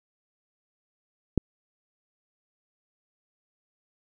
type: click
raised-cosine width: 3 ms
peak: -8 dBFS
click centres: 1.377 s
effects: none